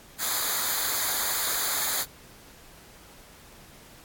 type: noise with comb filter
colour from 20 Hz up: white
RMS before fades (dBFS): -27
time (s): 0.18-2.06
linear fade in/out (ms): 50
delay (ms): 0.36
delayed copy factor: -0.8
effects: pink hiss -51 dBFS RMS until 4.04 s + AAC 64 kbps